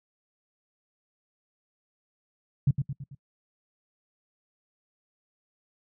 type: tone with echo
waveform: sine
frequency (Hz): 138.59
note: C#3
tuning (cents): 0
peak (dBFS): -17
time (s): 2.67-2.71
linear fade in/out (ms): 5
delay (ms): 110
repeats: 4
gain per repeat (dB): -6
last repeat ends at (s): 3.15
effects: noise-tail reverb RT60 0.1 s tail -24 dB re dry